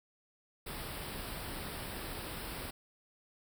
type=band-stop noise; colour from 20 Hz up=pink; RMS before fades=-42 dBFS; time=0.66-2.71 s; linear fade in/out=10 ms; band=5300 to 8100 Hz; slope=96 dB/octave; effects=none